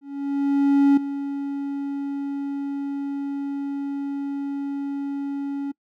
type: tone with ADSR envelope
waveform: triangle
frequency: 280 Hz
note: C#4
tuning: 18 cents sharp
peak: -10 dBFS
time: 0.01-5.72 s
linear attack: 960 ms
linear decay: 6 ms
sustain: -13 dB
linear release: 11 ms
effects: noise-tail reverb RT60 0.1 s tail -25 dB re dry